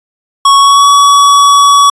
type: tone with pitch glide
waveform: square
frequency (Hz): 1108.7 to 1132.7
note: C#6 to C#6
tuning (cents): 0 to +37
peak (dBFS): -3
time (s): 0.45-1.9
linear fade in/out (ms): 5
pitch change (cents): +37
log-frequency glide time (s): 0.57-0.88
effects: resampled to 22050 Hz